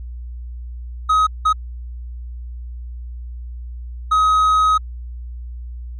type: tone bursts at uneven times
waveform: triangle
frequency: 1266 Hz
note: D#6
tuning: 30 cents sharp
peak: -10 dBFS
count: 3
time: 1.09-1.27 / 1.45-1.53 / 4.11-4.78 s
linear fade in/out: 10 ms
effects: added 60 Hz sine -28 dBFS peak until 5.99 s + resampled to 22050 Hz